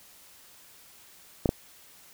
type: clicks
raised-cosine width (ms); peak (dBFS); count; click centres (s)
2; -9; 2; 1.458 / 1.491
effects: white hiss -54 dBFS RMS until 2.13 s